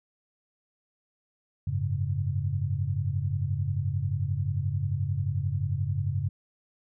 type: chord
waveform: sine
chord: F# suspended second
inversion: none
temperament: equal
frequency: 92.5 / 103.83 / 138.59 Hz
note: F#2 / G#2 / C#3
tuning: 0 / 0 / 0 cents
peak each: -30 dBFS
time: 1.67-6.29 s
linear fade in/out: 5 ms
effects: none